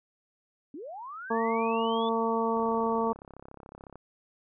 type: linear sweep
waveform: sine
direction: up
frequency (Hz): 254.9 to 3520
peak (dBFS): -38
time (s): 0.74-2.09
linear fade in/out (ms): 2
type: harmonic tone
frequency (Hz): 227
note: A#3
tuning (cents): -46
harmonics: 1 / 2 / 3 / 4 / 5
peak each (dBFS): -31 / -29 / -35 / -31 / -33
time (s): 1.3-3.13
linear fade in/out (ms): 10
type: click train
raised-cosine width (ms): 1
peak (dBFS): -32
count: 48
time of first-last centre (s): 2.57-3.956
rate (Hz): 33.9
effects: none